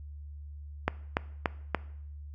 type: click train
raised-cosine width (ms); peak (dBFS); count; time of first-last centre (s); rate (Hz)
0.5; -10; 4; 0.88-1.747; 3.46
effects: noise-tail reverb RT60 0.7 s tail -20 dB re dry + added 73 Hz sine -41 dBFS peak until 2.34 s